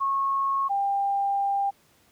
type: tone pair in turn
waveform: sine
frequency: 1094 / 796 Hz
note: C#6 / G5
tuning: -23 / +26 cents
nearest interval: tritone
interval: 551 cents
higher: first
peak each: -22 dBFS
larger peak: neither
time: 0-0.69 / 0.69-1.71 s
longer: second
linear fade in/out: 20 ms
effects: pink hiss -61 dBFS RMS until 2.11 s + high-pass 80 Hz 12 dB/octave